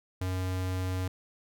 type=tone; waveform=square; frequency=92.5 Hz; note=F#2; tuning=in tune; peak=-30 dBFS; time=0.21-1.08 s; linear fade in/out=5 ms; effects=none